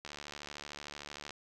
click train, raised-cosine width 0.2 ms, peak -26 dBFS, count 93, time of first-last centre 0.05-1.307 s, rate 73.2 Hz, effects none

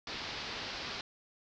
white low-pass noise, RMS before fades -41 dBFS, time 0.07-1.01 s, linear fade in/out 2 ms, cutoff 5100 Hz, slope 48 dB/octave, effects none

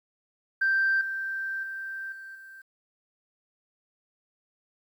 sine tone with level steps, 1568 Hz, G6, in tune, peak -20 / -29 / -33 / -40 / -44 dBFS, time 0.61-2.62 s, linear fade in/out 10 ms, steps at 1.01 / 1.63 / 2.12 / 2.35 s, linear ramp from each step 2 ms, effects tanh soft clip ceiling -17 dBFS + 10-bit

